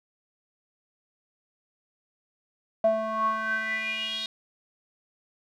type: tone with band-pass filter sweep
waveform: square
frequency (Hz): 220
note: A3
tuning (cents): 0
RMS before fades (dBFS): -28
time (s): 2.84-4.26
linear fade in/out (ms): 2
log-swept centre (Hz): 660 to 3800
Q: 8.4
effects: none